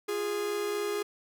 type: tone pair together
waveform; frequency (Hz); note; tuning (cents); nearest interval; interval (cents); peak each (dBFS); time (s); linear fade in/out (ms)
45% pulse; 349.2 / 413.1; F4 / G#4; 0 / -9; minor third; 291; -37 / -30; 0.08-1.03; 10
effects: none